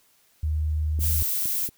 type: tone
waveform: sine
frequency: 77 Hz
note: D#2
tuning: 17 cents flat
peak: -22 dBFS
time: 0.43-1.23 s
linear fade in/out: 5 ms
type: noise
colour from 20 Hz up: violet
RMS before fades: -26 dBFS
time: 0.99-1.7 s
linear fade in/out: 50 ms
type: click train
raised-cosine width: 3 ms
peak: -26 dBFS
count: 4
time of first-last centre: 0.99-1.689 s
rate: 4.29 Hz
effects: white hiss -62 dBFS RMS until 1.77 s